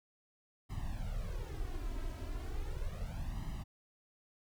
brown noise with flanger, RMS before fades -39 dBFS, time 0.69-3.64 s, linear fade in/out 20 ms, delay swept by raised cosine 1 to 3.1 ms, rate 0.36 Hz, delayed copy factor +0.95, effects none

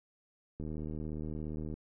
click train, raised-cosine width 3 ms, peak -28 dBFS, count 89, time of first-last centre 0.6-1.74 s, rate 77.2 Hz, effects none

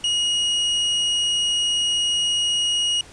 40% pulse tone, 2887 Hz, F#7, 43 cents flat, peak -18 dBFS, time 0.04-3.01 s, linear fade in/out 2 ms, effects pink hiss -45 dBFS RMS until 3.12 s + resampled to 22050 Hz

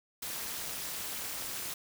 white noise with amplitude modulation, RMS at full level -35 dBFS, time 0.22-1.74 s, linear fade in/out 5 ms, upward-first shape sine, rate 238 Hz, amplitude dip 80%, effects none

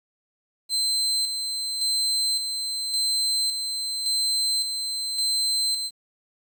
35% pulse tone with tremolo, 4100 Hz, C8, 36 cents flat, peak -20 dBFS, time 0.69-5.91 s, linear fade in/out 50 ms, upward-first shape square, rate 0.89 Hz, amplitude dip 45%, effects 9-bit

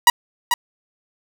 sawtooth tone with echo, 963 Hz, B5, 44 cents flat, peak -3 dBFS, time 0.07-0.1 s, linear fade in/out 2 ms, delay 440 ms, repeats 1, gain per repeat -8 dB, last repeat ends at 0.54 s, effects none

